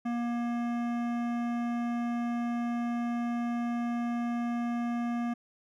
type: tone with hard clipping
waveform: sine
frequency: 237.6 Hz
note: A#3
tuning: 33 cents sharp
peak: -31 dBFS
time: 0.05-5.34 s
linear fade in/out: 10 ms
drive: 15 dB
effects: none